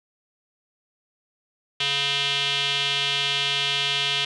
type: tone with band-pass filter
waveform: square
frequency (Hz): 140.9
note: C#3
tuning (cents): +29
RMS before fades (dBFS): -24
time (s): 1.8-4.25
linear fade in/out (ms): 5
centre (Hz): 3200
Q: 4.3
effects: resampled to 24000 Hz